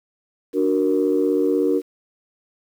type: chord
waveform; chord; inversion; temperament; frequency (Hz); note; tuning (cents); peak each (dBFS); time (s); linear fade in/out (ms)
sine; D augmented; none; equal; 293.7 / 370 / 466.2; D4 / F#4 / A#4; 0 / 0 / 0; -20; 0.53-1.82; 50
effects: tanh soft clip ceiling -8 dBFS + 8-bit